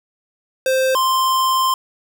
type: tone pair in turn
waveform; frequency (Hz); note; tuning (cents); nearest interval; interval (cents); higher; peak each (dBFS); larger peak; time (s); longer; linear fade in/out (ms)
square; 523 / 1046; C5 / C6; -1 / -1; octave; 1200; second; -15; neither; 0.66-0.95 / 0.95-1.74; second; 2
effects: none